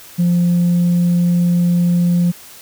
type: tone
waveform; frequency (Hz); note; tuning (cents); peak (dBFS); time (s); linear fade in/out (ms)
sine; 174.61; F3; 0; -9; 0.18-2.32; 20
effects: tanh soft clip ceiling -9 dBFS + white hiss -39 dBFS RMS until 2.61 s